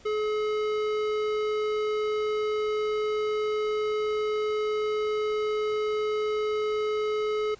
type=tone with tanh clipping; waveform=sine; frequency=426.1 Hz; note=G#4; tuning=44 cents sharp; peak=-27 dBFS; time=0.05-7.55 s; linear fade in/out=10 ms; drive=17 dB; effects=pink hiss -54 dBFS RMS until 7.59 s + resampled to 16000 Hz

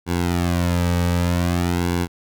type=tone with flanger; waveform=sawtooth; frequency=87.4 Hz; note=F2; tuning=2 cents sharp; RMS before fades=-20 dBFS; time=0.06-2.08 s; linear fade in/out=50 ms; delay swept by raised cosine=1.6 to 2.9 ms; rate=0.53 Hz; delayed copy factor=-1; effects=none

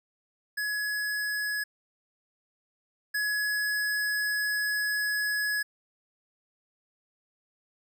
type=tone pair in turn; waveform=square; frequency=1687 / 1687 Hz; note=G#6 / G#6; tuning=+27 / +27 cents; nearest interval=unison; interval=0 cents; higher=neither; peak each=-29 / -27 dBFS; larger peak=second; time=0.57-1.64 / 3.14-5.63 s; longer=second; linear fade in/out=10 ms; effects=none

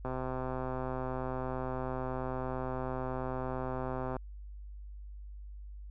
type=click train; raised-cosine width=1 ms; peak=-23 dBFS; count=532; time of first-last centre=0.05-4.166 s; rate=129 Hz; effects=added 50 Hz sine -43 dBFS peak until 5.9 s

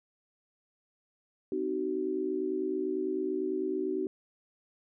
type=tone cluster; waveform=sine; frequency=256.7 / 307.7 / 376.7 Hz; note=C4 / D#4 / F#4; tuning=-33 / -19 / +31 cents; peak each=-38 / -34 / -31 dBFS; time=1.52-4.07 s; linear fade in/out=2 ms; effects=none

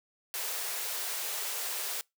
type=high-pass noise; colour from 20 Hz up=white; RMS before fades=-35 dBFS; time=0.34-2.01 s; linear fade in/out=0 ms; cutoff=370 Hz; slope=96 dB/octave; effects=noise-tail reverb RT60 0.2 s tail -25 dB re dry

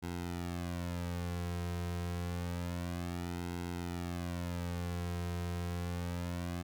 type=tone with flanger; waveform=sawtooth; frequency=87.31 Hz; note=F2; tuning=in tune; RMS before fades=-38 dBFS; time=0.02-6.63 s; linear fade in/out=20 ms; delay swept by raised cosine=1.7 to 3.5 ms; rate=0.28 Hz; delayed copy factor=-1; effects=none

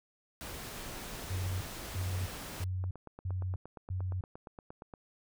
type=noise; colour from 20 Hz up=pink; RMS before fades=-43 dBFS; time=0.41-2.64 s; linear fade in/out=0 ms
type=tone bursts; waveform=sine; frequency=92.5 Hz; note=F#2; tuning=in tune; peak=-32 dBFS; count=5; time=1.3-4.21 s; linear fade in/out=5 ms; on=310 ms; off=340 ms
type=click train; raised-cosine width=1 ms; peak=-32 dBFS; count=19; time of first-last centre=2.84-4.938 s; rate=8.58 Hz
effects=none

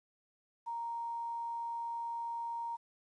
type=tone with quantisation; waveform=sine; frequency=932.3 Hz; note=A#5; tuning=in tune; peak=-36 dBFS; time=0.66-2.77 s; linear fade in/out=20 ms; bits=11; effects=resampled to 22050 Hz

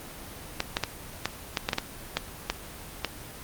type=clicks; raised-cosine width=0.2 ms; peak=-7 dBFS; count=11; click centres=0.604 / 0.769 / 0.837 / 1.256 / 1.572 / 1.689 / 1.732 / 1.784 / 2.17 / 2.5 / 3.047 s; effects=pink hiss -42 dBFS RMS until 3.43 s + Opus 24 kbps

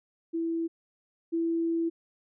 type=tone pair in turn; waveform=sine; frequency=330.8 / 332.1 Hz; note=E4 / E4; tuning=+6 / +13 cents; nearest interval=unison; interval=7 cents; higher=second; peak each=-27 / -25 dBFS; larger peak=second; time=0.33-0.68 / 1.32-1.9 s; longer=second; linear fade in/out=20 ms; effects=none

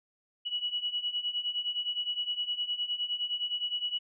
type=beating tone pair; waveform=sine; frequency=2926 / 2935.7 Hz; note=F#7 / F#7; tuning=-20 / -14 cents; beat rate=9.7 Hz; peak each=-35 / -32 dBFS; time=0.45-3.99 s; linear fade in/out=20 ms; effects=none

